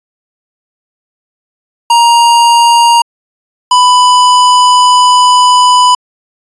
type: tone pair in turn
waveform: square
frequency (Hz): 939 / 994.8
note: A#5 / B5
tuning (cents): +12 / +12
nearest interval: minor second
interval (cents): 100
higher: second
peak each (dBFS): -4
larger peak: neither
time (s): 1.9-3.02 / 3.71-5.95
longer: second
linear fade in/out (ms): 5
effects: resampled to 22050 Hz